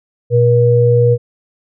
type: tone pair together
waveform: sine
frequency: 119.9 / 479.6 Hz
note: A#2 / A#4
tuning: +49 / +49 cents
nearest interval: 2 octaves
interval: 2400 cents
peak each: -10 dBFS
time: 0.3-1.18 s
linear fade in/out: 50 ms
effects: none